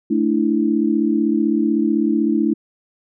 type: chord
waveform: sine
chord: A suspended fourth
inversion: none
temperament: equal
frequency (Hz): 220 / 293.7 / 329.6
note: A3 / D4 / E4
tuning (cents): 0 / 0 / 0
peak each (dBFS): -19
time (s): 0.1-2.54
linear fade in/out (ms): 10
effects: none